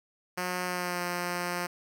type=tone with pitch glide; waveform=5% pulse; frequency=180.6 to 176.48 Hz; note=F#3 to F3; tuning=-42 to +18 cents; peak=-19 dBFS; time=0.37-1.67 s; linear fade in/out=10 ms; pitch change=-40 cents; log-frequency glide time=0.65-1.01 s; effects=none